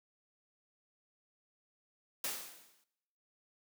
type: noise with exponential decay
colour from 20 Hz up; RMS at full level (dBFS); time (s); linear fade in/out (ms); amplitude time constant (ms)
white; -35; 2.24-2.84; 2; 130
effects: noise-tail reverb RT60 1.0 s tail -23 dB re dry + high-pass 200 Hz 12 dB/octave